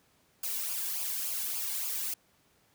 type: noise with flanger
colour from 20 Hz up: blue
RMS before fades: -34 dBFS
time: 0.43-2.14 s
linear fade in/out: 5 ms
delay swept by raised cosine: 0.51 to 1.61 ms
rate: 3.5 Hz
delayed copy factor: -0.65
effects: pink hiss -67 dBFS RMS until 2.74 s + high-pass 80 Hz 12 dB/octave